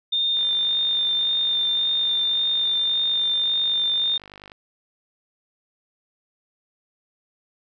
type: tone with vibrato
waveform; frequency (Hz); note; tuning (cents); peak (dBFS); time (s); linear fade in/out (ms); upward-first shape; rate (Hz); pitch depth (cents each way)
sine; 3616; A7; +47; -19; 0.12-4.18; 10; sine; 1.8; 11
type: click train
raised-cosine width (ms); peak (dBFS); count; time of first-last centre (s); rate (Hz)
0.3; -25; 208; 0.37-4.518; 49.9
effects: none